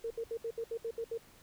sine tone bursts, 458.7 Hz, A#4, 28 cents flat, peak -34 dBFS, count 9, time 0.04-1.177 s, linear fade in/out 5 ms, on 65 ms, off 69 ms, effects pink hiss -60 dBFS RMS until 1.42 s

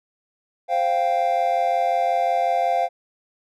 triangle chord, C suspended fourth, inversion none, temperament equal, 523.3 / 698.5 / 784 Hz, C5 / F5 / G5, 0 / 0 / 0 cents, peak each -24 / -18 / -22 dBFS, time 0.68-2.89 s, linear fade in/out 50 ms, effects none

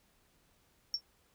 sine tone with exponential decay, 5470 Hz, F8, 37 cents flat, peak -25 dBFS, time 0.94-1.01 s, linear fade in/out 1 ms, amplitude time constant 15 ms, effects tanh soft clip ceiling -25 dBFS + pink hiss -70 dBFS RMS until 1.34 s

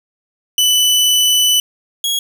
sawtooth tone pair in turn, 2986 / 3316 Hz, F#7 / G#7, +15 / -3 cents, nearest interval major second, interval 182 cents, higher second, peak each -7 / -12 dBFS, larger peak first, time 0.58-1.6 / 2.04-2.19 s, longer first, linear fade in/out 2 ms, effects none

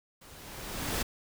pink noise with level ramp, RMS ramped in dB -53 to -30 dBFS, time 0.21-1.03 s, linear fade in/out 10 ms, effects none

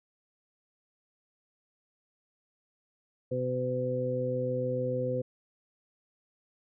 harmonic tone, 126.6 Hz, B2, 43 cents sharp, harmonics 1 / 2 / 3 / 4, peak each -34 / -37 / -39 / -30 dBFS, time 3.31-5.22 s, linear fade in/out 10 ms, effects none

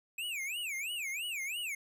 square tone with vibrato, 2490 Hz, D#7, 1 cent sharp, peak -36 dBFS, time 0.18-1.75 s, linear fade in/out 5 ms, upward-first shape sine, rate 3 Hz, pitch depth 290 cents each way, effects none

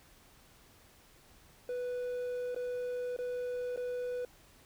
triangle tone with dropouts, 493.9 Hz, B4, in tune, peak -32 dBFS, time 1.69-4.25 s, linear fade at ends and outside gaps 2 ms, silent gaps 2.547-2.562 / 3.165-3.188 / 3.762-3.774 s, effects pink hiss -61 dBFS RMS until 4.65 s

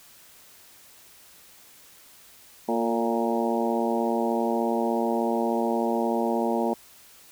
harmonic tone with a mistuned harmonic, 116.54 Hz, A#2, in tune, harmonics 2 / 3 / 4 / 5 / 6 / 7 / 8, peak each -27 / -29 / -30 / -31 / -32 / -32 / -33 dBFS, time 2.68-6.74 s, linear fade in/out 10 ms, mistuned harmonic 4, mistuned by -37 cents, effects white hiss -52 dBFS RMS until 7.31 s

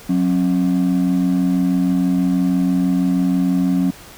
triangle ring-modulated tone, 226.3 Hz, A3, 49 cents sharp, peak -8 dBFS, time 0.09-3.91 s, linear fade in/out 10 ms, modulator 43.1 Hz, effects tanh soft clip ceiling -7 dBFS + pink hiss -40 dBFS RMS until 4.17 s

